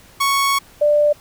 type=tone pair in turn; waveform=sawtooth / sine; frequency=1108.7 / 591.6 Hz; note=C#6 / D5; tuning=0 / +13 cents; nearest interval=major seventh; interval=1087 cents; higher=first; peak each=-11 dBFS; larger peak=neither; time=0.2-0.59 / 0.81-1.13 s; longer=first; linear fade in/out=10 ms; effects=pink hiss -47 dBFS RMS until 1.2 s